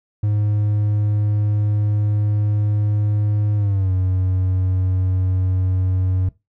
triangle tone with pitch glide, 104.5 to 93.1 Hz, G#2 to F#2, +11 to +11 cents, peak -14 dBFS, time 0.23-6.29 s, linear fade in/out 5 ms, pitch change -200 cents, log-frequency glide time 3.56-3.92 s, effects noise-tail reverb RT60 0.2 s tail -17 dB re dry

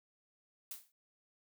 blue noise with exponential decay, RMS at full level -41 dBFS, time 0.71-0.92 s, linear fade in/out 2 ms, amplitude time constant 44 ms, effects none

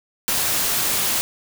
white noise, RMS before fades -21 dBFS, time 0.28-1.21 s, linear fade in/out 0 ms, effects none

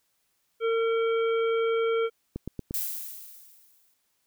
harmonic tone, 455.2 Hz, A#4, 41 cents flat, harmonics 1 / 3 / 5 / 7, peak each -23 / -33 / -38 / -42 dBFS, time 0.6-2.1 s, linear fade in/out 50 ms
click train, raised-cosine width 3 ms, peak -20 dBFS, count 4, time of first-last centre 2.36-2.709 s, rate 8.59 Hz
violet noise with exponential decay, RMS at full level -28 dBFS, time 2.74-3.94 s, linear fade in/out 1 ms, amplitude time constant 260 ms
effects white hiss -73 dBFS RMS until 4.26 s

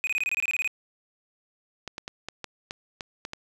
triangle tone bursts, 2500 Hz, D#7, 8 cents sharp, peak -22 dBFS, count 12, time 0.04-0.676 s, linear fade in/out 0 ms, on 31 ms, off 24 ms
clicks, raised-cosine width 0.2 ms, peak -17 dBFS, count 9, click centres 1.877 / 1.981 / 2.079 / 2.286 / 2.443 / 2.709 / 3.008 / 3.251 / 3.334 s
effects none

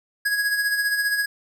square tone with tremolo, 1661.2 Hz, G#6, in tune, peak -19 dBFS, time 0.25-1.26 s, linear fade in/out 10 ms, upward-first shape sine, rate 15 Hz, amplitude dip 50%, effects none

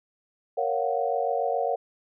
sine chord, Gb major seventh, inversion first, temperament equal with one note detuned, 466.2 / 554.4 / 698.5 / 745.6 Hz, Bb4 / Db5 / F5 / Gb5, 0 / 0 / 0 / +13 cents, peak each -29 dBFS, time 0.57-1.76 s, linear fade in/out 10 ms, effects none

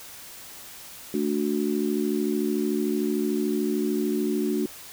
sine chord, D major, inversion second, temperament just, 220.2 / 293.7 / 367.1 Hz, A3 / D4 / F#4, +2 / 0 / -14 cents, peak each -27 dBFS, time 1.14-4.66 s, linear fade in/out 2 ms, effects white hiss -43 dBFS RMS until 4.92 s

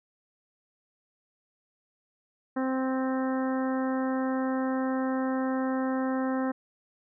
harmonic tone, 261.6 Hz, C4, in tune, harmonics 1 / 2 / 3 / 4 / 5 / 6 / 7, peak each -27 / -33 / -37 / -39 / -41 / -43 / -44 dBFS, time 2.56-6.52 s, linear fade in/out 10 ms, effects none

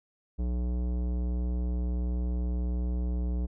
sine tone with tanh clipping, 60.7 Hz, B1, 29 cents flat, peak -29 dBFS, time 0.38-3.47 s, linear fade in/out 20 ms, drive 16 dB, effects none

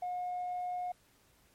triangle tone with tanh clipping, 720 Hz, F#5, 47 cents flat, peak -34 dBFS, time 0.02-0.92 s, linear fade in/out 5 ms, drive 5 dB, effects pink hiss -67 dBFS RMS until 1.54 s + MP3 64 kbps

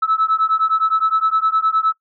sine beating tone pair, 1300 / 1309.7 Hz, E6 / E6, -24 / -12 cents, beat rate 9.7 Hz, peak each -16 dBFS, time 0.02-1.93 s, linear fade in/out 10 ms, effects noise-tail reverb RT60 0.1 s tail -20 dB re dry + tanh soft clip ceiling -8 dBFS

